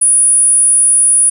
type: tone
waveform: sine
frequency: 9770 Hz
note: D#9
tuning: 33 cents flat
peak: -6 dBFS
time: 0.01-1.3 s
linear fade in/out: 10 ms
effects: none